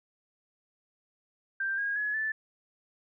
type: tone with pitch steps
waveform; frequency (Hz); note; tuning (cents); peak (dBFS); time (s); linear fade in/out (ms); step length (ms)
sine; 1577 / 1633.6 / 1692.1 / 1752.8; G6 / G#6 / G#6 / A6; +10 / -29 / +32 / -7; -28; 1.6-2.32; 5; 180
effects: none